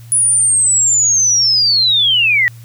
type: linear sweep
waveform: sine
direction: down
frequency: 9956 to 1882 Hz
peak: -9 dBFS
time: 0.12-2.48 s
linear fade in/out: 0 ms
effects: added 116 Hz sine -33 dBFS peak until 2.64 s + white hiss -47 dBFS RMS until 2.64 s